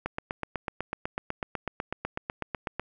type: click train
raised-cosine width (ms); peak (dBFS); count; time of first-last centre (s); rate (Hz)
0.5; -15; 23; 0.06-2.796; 8.04
effects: none